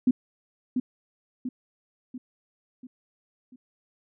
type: tone with echo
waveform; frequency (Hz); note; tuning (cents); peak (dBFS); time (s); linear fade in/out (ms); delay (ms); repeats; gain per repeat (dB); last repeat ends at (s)
sine; 252.1; B3; +36; -16; 0.07-0.11; 5; 690; 5; -6; 3.56
effects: none